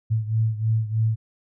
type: beating tone pair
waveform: sine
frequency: 110 / 113.2 Hz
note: A2 / A2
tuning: 0 / +50 cents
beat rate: 3.2 Hz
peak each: -21 / -25 dBFS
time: 0.1-1.16 s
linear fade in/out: 20 ms
effects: none